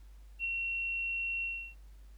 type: tone with ADSR envelope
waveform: sine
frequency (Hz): 2729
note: F7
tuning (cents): -41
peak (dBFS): -30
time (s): 0.39-1.75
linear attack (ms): 51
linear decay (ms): 20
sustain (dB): -2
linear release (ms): 320
effects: added 50 Hz sine -50 dBFS peak until 2.17 s + pink hiss -69 dBFS RMS until 2.17 s

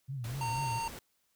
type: tone with vibrato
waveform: sine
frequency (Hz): 126.1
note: B2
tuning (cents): +36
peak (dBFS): -35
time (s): 0.08-0.8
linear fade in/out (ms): 20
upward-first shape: triangle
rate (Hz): 4.2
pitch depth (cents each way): 210
type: noise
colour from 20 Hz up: pink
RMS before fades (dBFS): -46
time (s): 0.24-0.99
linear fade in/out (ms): 2
type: harmonic tone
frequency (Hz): 916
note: A#5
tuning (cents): -31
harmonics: 1 / 3 / 5 / 7 / 9 / 10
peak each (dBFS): -33 / -43 / -47 / -50 / -52 / -53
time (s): 0.41-0.88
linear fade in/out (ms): 2
effects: white hiss -75 dBFS RMS until 1.35 s

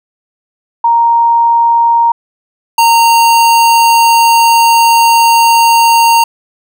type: tone pair in turn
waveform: sine / square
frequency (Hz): 932.3 / 924.3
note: A#5 / A#5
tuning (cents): 0 / -15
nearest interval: unison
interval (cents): 15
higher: first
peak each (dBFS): -5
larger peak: neither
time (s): 0.84-2.12 / 2.78-6.24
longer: second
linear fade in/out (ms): 5
effects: none

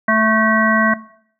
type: harmonic tone with a mistuned harmonic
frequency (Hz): 220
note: A3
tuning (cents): 0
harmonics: 1 / 3 / 5 / 7 / 9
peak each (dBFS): -18 / -18 / -18 / -18 / -18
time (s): 0.08-0.94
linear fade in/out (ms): 5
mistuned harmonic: 9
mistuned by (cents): -49
effects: noise-tail reverb RT60 0.6 s tail -18 dB re dry

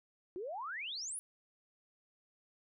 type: exponential sweep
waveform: sine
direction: up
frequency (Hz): 341.3 to 11000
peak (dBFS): -39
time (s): 0.36-1.19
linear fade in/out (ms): 0
effects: none

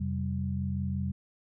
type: tone cluster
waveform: sine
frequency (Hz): 86.9 / 132.2 / 193.2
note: F2 / C3 / G3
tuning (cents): -8 / +18 / -25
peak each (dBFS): -32 / -35 / -33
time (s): 0-1.12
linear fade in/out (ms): 10
effects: none

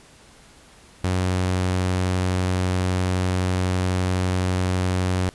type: tone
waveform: sawtooth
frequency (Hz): 91.9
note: F#2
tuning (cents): -11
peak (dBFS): -16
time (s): 1.04-5.29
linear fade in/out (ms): 0
effects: pink hiss -50 dBFS RMS until 5.34 s + resampled to 24000 Hz

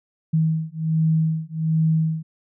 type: beating tone pair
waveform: sine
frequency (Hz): 159 / 160.3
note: D#3 / E3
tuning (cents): +38 / -48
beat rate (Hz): 1.3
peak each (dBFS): -21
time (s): 0.33-2.23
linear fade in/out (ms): 10
effects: none

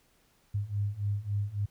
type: beating tone pair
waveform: sine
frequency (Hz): 100 / 103.6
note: G2 / G#2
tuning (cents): +35 / -4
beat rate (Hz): 3.6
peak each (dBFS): -33 / -31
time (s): 0.54-1.66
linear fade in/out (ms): 10
effects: pink hiss -67 dBFS RMS until 1.7 s

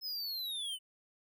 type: linear sweep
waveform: square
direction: down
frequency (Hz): 5180 to 2967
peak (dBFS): -37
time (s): 0.01-0.79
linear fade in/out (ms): 50
effects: none

